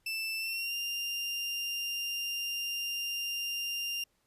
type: tone with pitch glide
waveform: 30% pulse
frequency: 2650 to 2793 Hz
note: E7 to F7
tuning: +9 to -1 cents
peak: -30 dBFS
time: 0.06-4.04 s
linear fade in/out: 5 ms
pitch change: +90 cents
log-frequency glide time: 0.38-0.74 s
effects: pink hiss -74 dBFS RMS until 4.26 s + resampled to 32000 Hz